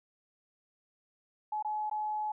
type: tone with dropouts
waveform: sine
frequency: 851 Hz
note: G#5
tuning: 42 cents sharp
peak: -31 dBFS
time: 1.52-2.32 s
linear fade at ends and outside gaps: 5 ms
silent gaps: 1.626-1.647 / 1.898-1.912 s
effects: none